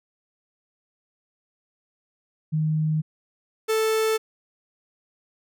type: tone pair in turn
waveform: sine / 45% pulse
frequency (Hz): 155.56 / 440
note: D#3 / A4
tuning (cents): 0 / 0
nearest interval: octave + tritone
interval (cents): 1800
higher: second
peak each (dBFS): -20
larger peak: neither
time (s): 2.52-3.02 / 3.68-4.18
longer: neither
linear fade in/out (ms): 20
effects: none